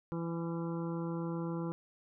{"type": "harmonic tone with a mistuned harmonic", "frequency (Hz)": 167.4, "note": "E3", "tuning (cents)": 27, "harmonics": [1, 2, 3, 5, 6, 7, 8], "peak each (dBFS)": [-36, -39, -44, -51, -49, -53, -53], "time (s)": [0.12, 1.72], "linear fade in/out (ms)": 0, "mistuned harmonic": 8, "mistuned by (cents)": 32, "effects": []}